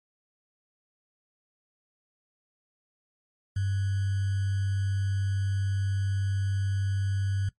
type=tone with sample-and-hold; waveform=sine; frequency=98 Hz; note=G2; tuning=in tune; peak=-25 dBFS; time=3.56-7.49 s; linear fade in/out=5 ms; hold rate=1575 Hz; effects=noise-tail reverb RT60 0.1 s tail -17 dB re dry + MP3 48 kbps